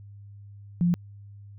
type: tone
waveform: sine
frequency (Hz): 174.2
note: F3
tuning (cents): -4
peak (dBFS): -19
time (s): 0.81-0.94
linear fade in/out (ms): 0
effects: added 101 Hz sine -43 dBFS peak until 1.58 s